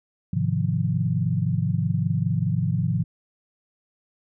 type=chord; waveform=sine; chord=F minor seventh; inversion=first; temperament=equal with one note detuned; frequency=105.46 / 130.81 / 155.56 / 174.61 Hz; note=Ab2 / C3 / Eb3 / F3; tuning=+27 / 0 / 0 / 0 cents; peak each=-26 dBFS; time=0.33-3.04 s; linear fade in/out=5 ms; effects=none